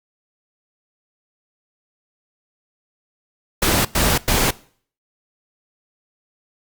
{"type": "noise bursts", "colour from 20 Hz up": "pink", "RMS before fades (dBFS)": -17, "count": 3, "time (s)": [3.62, 4.508], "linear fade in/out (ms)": 5, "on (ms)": 230, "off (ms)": 99, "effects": ["noise-tail reverb RT60 0.5 s tail -21 dB re dry", "Opus 48 kbps"]}